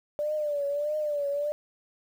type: tone with vibrato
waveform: sine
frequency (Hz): 587.3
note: D5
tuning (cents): 0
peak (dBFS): -26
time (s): 0.19-1.52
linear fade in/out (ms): 0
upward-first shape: triangle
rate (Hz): 1.6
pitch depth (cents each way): 79
effects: 9-bit